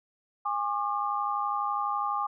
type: tone cluster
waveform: sine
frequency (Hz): 820 / 1084 / 1196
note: G#5 / C#6 / D6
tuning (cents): -22 / -39 / +31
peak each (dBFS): -31 / -33 / -30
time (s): 0.45-2.27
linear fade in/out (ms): 10
effects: none